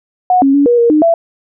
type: tone with pitch steps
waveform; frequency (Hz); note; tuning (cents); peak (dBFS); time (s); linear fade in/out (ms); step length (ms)
sine; 731 / 273.6 / 283.9 / 480.2 / 469.7 / 305.1 / 669; F#5 / C#4 / C#4 / B4 / A#4 / D#4 / E5; -21 / -23 / +41 / -49 / +13 / -34 / +25; -6; 0.3-1.14; 2; 120
effects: none